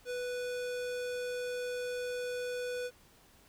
square tone with low-pass filter, 493.9 Hz, B4, in tune, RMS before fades -37 dBFS, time 0.05-2.91 s, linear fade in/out 50 ms, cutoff 11000 Hz, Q 0.61, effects pink hiss -62 dBFS RMS until 3.48 s

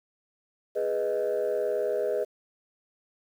sine chord, G# minor, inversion none, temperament equal, 415.3 / 493.9 / 622.3 Hz, G#4 / B4 / D#5, 0 / 0 / 0 cents, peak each -28 dBFS, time 0.75-2.25 s, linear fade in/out 20 ms, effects tanh soft clip ceiling -20 dBFS + 9-bit

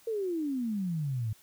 sine exponential sweep, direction down, 466.2 to 104.2 Hz, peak -29 dBFS, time 0.07-1.33 s, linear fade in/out 5 ms, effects white hiss -60 dBFS RMS until 1.42 s

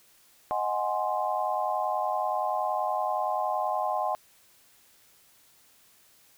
sine chord, Ab dominant seventh, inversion second, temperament equal, 622.3 / 740 / 830.6 / 1046.5 Hz, Eb5 / Gb5 / Ab5 / C6, 0 / 0 / 0 / 0 cents, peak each -32 / -30 / -31 / -32 dBFS, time 0.51-4.15 s, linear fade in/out 0 ms, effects white hiss -60 dBFS RMS until 6.37 s

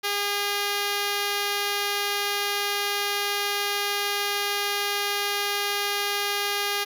5% pulse tone, 406.7 Hz, G#4, 36 cents flat, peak -13 dBFS, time 0.03-6.85 s, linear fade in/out 20 ms, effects none

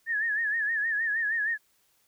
sine tone with vibrato, 1760 Hz, A6, in tune, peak -25 dBFS, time 0.06-1.58 s, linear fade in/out 50 ms, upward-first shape sine, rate 6.4 Hz, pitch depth 100 cents each way, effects white hiss -68 dBFS RMS until 2.07 s

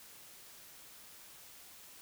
silence, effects white hiss -55 dBFS RMS until 2.01 s

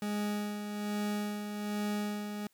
40% pulse tone with tremolo, 207.7 Hz, G#3, in tune, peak -30 dBFS, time 0.02-2.47 s, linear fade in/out 2 ms, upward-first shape sine, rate 1.2 Hz, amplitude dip 50%, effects white hiss -71 dBFS RMS until 2.53 s

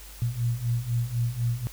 sine beating tone pair, 116.54 / 120.54 Hz, A#2 / B2, 0 / -42 cents, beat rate 4 Hz, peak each -29 / -26 dBFS, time 0.22-1.67 s, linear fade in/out 0 ms, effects added 50 Hz sine -44 dBFS peak until 1.72 s + white hiss -47 dBFS RMS until 1.72 s

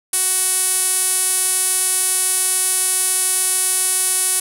sawtooth tone with band-pass filter, 372.9 Hz, F#4, 14 cents sharp, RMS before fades -18 dBFS, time 0.13-4.4 s, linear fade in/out 5 ms, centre 10000 Hz, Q 4.4, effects none

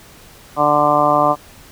harmonic tone, 147.9 Hz, D3, 13 cents sharp, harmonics 1 / 2 / 3 / 4 / 5 / 6 / 7 / 8, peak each -27 / -22 / -28 / -17 / -17 / -23 / -17 / -18 dBFS, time 0.56-1.36 s, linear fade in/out 50 ms, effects pink hiss -43 dBFS RMS until 1.71 s

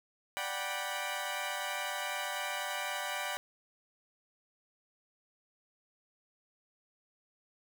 15% pulse chord, G major seventh, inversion second, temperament equal with one note detuned, 587.3 / 740 / 784 / 977 Hz, D5 / F#5 / G5 / B5, 0 / 0 / 0 / -19 cents, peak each -34 dBFS, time 0.37-3.37 s, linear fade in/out 0 ms, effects none

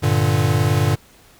square chord, G minor, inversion none, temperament equal, 98 / 116.54 / 146.83 Hz, G2 / Bb2 / D3, 0 / 0 / 0 cents, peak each -20 dBFS, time 0.02-0.96 s, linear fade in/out 20 ms, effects pink hiss -50 dBFS RMS until 1.39 s

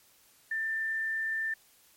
sine tone, 1784 Hz, A6, 23 cents sharp, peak -29 dBFS, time 0.51-1.54 s, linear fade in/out 5 ms, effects white hiss -62 dBFS RMS until 1.96 s + MP3 64 kbps

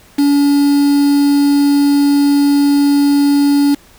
triangle tone with quantisation, 284.9 Hz, C#4, 48 cents sharp, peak -6 dBFS, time 0.18-3.75 s, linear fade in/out 10 ms, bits 4, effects pink hiss -45 dBFS RMS until 3.98 s

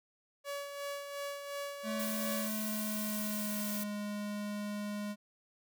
sawtooth tone with tremolo, 567 Hz, C#5, 39 cents sharp, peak -33 dBFS, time 0.44-2.51 s, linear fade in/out 50 ms, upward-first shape sine, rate 2.8 Hz, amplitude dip 50%
square tone with pitch glide, 216.8 to 206.9 Hz, A3 to G#3, -25 to -6 cents, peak -37 dBFS, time 1.83-5.16 s, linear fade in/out 50 ms, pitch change -81 cents, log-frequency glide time 2.29-3.94 s
blue noise, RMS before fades -40 dBFS, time 1.99-3.84 s, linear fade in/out 10 ms
effects none

